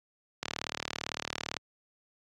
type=click train; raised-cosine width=0.2 ms; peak=-14 dBFS; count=44; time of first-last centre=0.43-1.568 s; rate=37.8 Hz; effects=high-pass 80 Hz 12 dB/octave + AAC 64 kbps